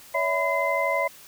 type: tone cluster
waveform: sine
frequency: 565 / 657 / 1002 / 2067 Hz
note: C#5 / E5 / B5 / C7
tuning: +33 / -6 / +25 / -22 cents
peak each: -27 dBFS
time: 0.14-1.08 s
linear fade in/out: 10 ms
effects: white hiss -48 dBFS RMS until 1.27 s